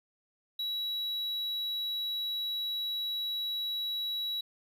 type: tone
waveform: triangle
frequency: 3900 Hz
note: B7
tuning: 23 cents flat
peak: -30 dBFS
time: 0.59-4.41 s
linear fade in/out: 5 ms
effects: 12-bit